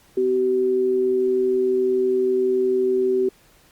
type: tone pair together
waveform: sine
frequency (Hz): 254.2 / 380.8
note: C4 / F#4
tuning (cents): -50 / +50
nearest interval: perfect fifth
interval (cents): 700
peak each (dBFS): -28 / -17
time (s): 0.17-3.29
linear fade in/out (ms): 5
effects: pink hiss -55 dBFS RMS until 3.71 s + Opus 48 kbps